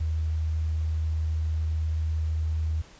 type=tone; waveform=sine; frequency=79 Hz; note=D#2; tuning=27 cents sharp; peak=-24 dBFS; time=0-2.82 s; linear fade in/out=10 ms; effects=pink hiss -52 dBFS RMS until 2.99 s + resampled to 16000 Hz